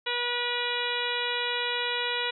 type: harmonic tone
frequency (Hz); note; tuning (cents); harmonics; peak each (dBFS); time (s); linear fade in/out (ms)
484.3; B4; -34; 1 / 2 / 3 / 4 / 5 / 6 / 7 / 8; -35 / -35 / -35 / -35 / -35 / -35 / -35 / -35; 0.06-2.31; 10
effects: none